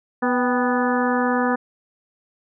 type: harmonic tone with a mistuned harmonic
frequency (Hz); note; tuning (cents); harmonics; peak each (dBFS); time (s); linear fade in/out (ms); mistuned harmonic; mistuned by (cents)
246.9; B3; 0; 1 / 2 / 3 / 4 / 5 / 6 / 7; -21 / -24 / -26 / -27 / -28 / -29 / -29; 0.22-1.56; 10; 3; +65
effects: none